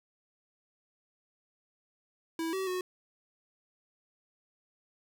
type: tone with pitch steps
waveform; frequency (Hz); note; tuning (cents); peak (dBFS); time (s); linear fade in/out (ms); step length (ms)
square; 327.2 / 381.2 / 366.6; E4 / G4 / F#4; -13 / -48 / -16; -32; 2.39-2.81; 2; 140
effects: none